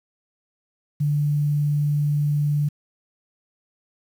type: tone with quantisation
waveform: sine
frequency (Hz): 146.83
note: D3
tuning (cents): 0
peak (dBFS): -18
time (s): 1-2.69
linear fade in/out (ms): 10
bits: 8
effects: none